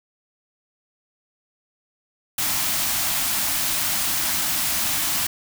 white band-stop noise, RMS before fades -23 dBFS, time 2.38-5.27 s, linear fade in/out 5 ms, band 350 to 590 Hz, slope 96 dB/octave, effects none

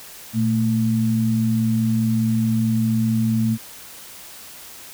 sine tone pair together, 117.3 / 222 Hz, A#2 / A3, +11 / +16 cents, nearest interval major seventh, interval 1105 cents, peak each -21 / -18 dBFS, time 0.33-3.58 s, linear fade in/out 50 ms, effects white hiss -40 dBFS RMS until 4.93 s

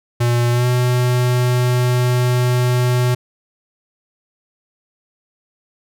square tone with pitch glide, 120 to 124.09 Hz, B2 to B2, -49 to +9 cents, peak -14 dBFS, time 0.2-3.15 s, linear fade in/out 10 ms, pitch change +58 cents, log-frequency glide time 0.51-0.66 s, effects none

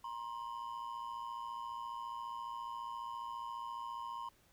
triangle ring-modulated tone, 1002 Hz, B5, 25 cents sharp, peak -36 dBFS, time 0.04-4.29 s, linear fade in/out 5 ms, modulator 57.3 Hz, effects pink hiss -69 dBFS RMS until 4.52 s

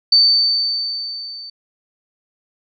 sine tone with level ramp, 4557 Hz, C#8, 47 cents sharp, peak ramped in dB -7 to -31 dBFS, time 0.12-1.5 s, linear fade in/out 5 ms, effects none

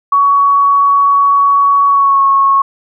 sine tone with pitch glide, 1123 to 1098 Hz, C#6 to C#6, +22 to -17 cents, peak -6 dBFS, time 0.12-2.62 s, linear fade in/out 5 ms, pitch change -39 cents, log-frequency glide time 1.89-2.23 s, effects none

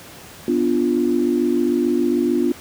sine chord, B diminished, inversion none, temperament equal, 246.9 / 293.7 / 349.2 Hz, B3 / D4 / F4, 0 / 0 / 0 cents, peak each -20 / -21 / -19 dBFS, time 0.48-2.52 s, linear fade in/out 2 ms, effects pink hiss -40 dBFS RMS until 2.6 s + high-pass 80 Hz 12 dB/octave

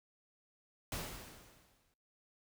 pink noise with exponential decay, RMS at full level -39 dBFS, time 0.92-1.94 s, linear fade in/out 2 ms, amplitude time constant 220 ms, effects noise-tail reverb RT60 0.5 s tail -24 dB re dry

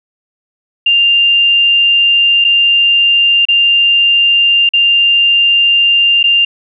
sine tone with dropouts, 2794 Hz, F7, in tune, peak -6 dBFS, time 0.86-6.45 s, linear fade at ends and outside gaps 5 ms, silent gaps 2.443-2.447 / 3.453-3.485 / 4.691-4.735 / 6.23-6.239 s, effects none

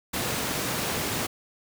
pink high-pass noise, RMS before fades -29 dBFS, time 0.13-1.27 s, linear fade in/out 10 ms, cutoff 110 Hz, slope 12 dB/octave, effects none

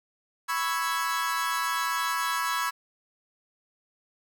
40% pulse chord, C# minor seventh, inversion third, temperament equal, 987.8 / 1108.7 / 1318.5 / 1661.2 Hz, B5 / C#6 / E6 / G#6, 0 / 0 / 0 / 0 cents, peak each -31 dBFS, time 0.48-2.71 s, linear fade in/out 20 ms, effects none

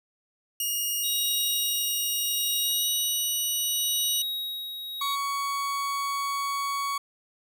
5% pulse tone with pitch glide, 2858 to 2925 Hz, F7 to F#7, +39 to -21 cents, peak -18 dBFS, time 0.6-4.22 s, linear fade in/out 2 ms, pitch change +40 cents, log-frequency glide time 2.61-2.87 s
square tone with tremolo, 3800 Hz, A#7, 33 cents sharp, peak -28 dBFS, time 1.03-5.16 s, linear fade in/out 20 ms, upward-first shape sine, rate 0.73 Hz, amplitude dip 55%
40% pulse tone, 1120 Hz, C#6, 18 cents sharp, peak -26 dBFS, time 5.01-6.98 s, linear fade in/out 5 ms
effects none

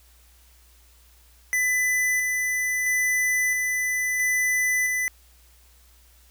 square tone with tremolo, 2000 Hz, B6, 21 cents sharp, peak -21 dBFS, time 1.53-5.08 s, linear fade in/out 0 ms, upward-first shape square, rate 0.75 Hz, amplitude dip 25%, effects added 60 Hz sine -54 dBFS peak until 6.3 s + white hiss -58 dBFS RMS until 6.3 s

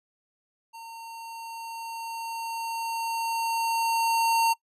square tone with level ramp, 914 Hz, A#5, 34 cents flat, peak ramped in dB -41 to -20 dBFS, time 0.73-4.54 s, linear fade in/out 20 ms, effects noise-tail reverb RT60 0.1 s tail -22 dB re dry + resampled to 32000 Hz

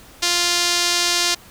sawtooth tone with band-pass filter, 349.2 Hz, F4, in tune, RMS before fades -19 dBFS, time 0.22-1.35 s, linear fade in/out 10 ms, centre 5100 Hz, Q 1.4, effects pink hiss -45 dBFS RMS until 1.5 s

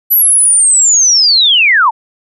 sine linear sweep, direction down, 11990 to 826 Hz, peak -5 dBFS, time 0.1-1.91 s, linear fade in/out 20 ms, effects none

